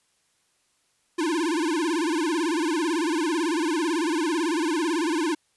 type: tone with vibrato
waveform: square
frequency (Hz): 324.1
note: E4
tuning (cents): -29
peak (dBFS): -23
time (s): 1.18-5.35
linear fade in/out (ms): 10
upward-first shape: sine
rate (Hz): 18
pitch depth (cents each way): 160
effects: white hiss -68 dBFS RMS until 5.56 s + resampled to 24000 Hz